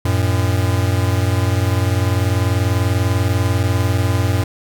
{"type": "tone pair together", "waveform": "square", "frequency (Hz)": [92.5, 112.73], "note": ["F#2", "A2"], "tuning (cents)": [0, 42], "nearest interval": "minor third", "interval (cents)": 342, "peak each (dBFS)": [-17, -19], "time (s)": [0.05, 4.44], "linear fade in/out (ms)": 5, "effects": []}